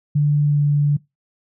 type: tone with pitch glide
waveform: sine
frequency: 146.83 to 145.56 Hz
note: D3 to D3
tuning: 0 to -15 cents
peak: -13 dBFS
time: 0.15-0.97 s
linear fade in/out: 10 ms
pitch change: -15 cents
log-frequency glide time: 0.45-0.6 s
effects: noise-tail reverb RT60 0.2 s tail -22 dB re dry